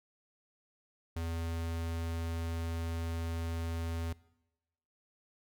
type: tone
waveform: square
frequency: 83 Hz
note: E2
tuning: 12 cents sharp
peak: -35 dBFS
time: 1.16-4.13 s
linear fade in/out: 5 ms
effects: noise-tail reverb RT60 0.9 s tail -21 dB re dry